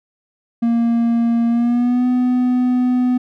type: tone with pitch glide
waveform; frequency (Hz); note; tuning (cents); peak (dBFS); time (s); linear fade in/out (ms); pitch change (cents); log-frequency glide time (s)
triangle; 233.1 to 249.8; A#3 to B3; 0 to +20; -11; 0.62-3.18; 10; +120; 1.48-2.06
effects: none